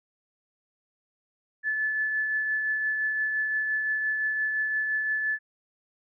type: tone with tremolo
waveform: sine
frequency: 1734 Hz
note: A6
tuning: 26 cents flat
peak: -23 dBFS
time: 1.63-5.39 s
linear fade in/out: 50 ms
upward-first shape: triangle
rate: 5.8 Hz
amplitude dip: 35%
effects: none